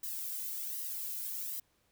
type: noise with flanger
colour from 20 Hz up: violet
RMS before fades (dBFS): -39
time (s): 0.03-1.6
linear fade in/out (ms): 5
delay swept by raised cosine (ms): 1 to 2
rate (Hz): 1.3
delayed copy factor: +0.8
effects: pink hiss -73 dBFS RMS until 1.91 s